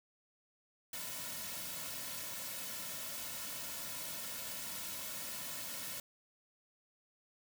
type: noise with comb filter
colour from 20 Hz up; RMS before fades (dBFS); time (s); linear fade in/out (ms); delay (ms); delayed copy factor
white; -43; 0.93-6; 2; 2.5; -0.65
effects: none